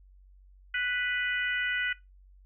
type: harmonic tone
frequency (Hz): 493.9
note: B4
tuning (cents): 0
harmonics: 3 / 4 / 5 / 6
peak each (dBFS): -30 / -32 / -36 / -38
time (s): 0.74-1.93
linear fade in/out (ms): 5
effects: noise-tail reverb RT60 0.2 s tail -19 dB re dry + added 47 Hz sine -53 dBFS peak until 2.45 s